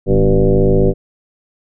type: tone with frequency modulation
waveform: sine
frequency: 180.3 Hz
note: F#3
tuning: 45 cents flat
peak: -8 dBFS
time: 0.06-0.94 s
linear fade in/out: 50 ms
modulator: 102 Hz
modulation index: 3.3
effects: none